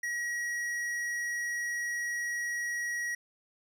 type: tone with tanh clipping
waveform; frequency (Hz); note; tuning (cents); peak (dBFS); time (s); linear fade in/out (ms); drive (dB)
triangle; 1908; A#6; +40; -33; 0.03-3.15; 5; 16
effects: none